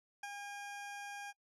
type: tone with ADSR envelope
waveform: 20% pulse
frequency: 810 Hz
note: G#5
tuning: 43 cents flat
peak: -35 dBFS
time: 0.23-1.33 s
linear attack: 5 ms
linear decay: 31 ms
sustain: -4 dB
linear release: 34 ms
effects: noise-tail reverb RT60 0.1 s tail -25 dB re dry + low-pass 10000 Hz 12 dB/octave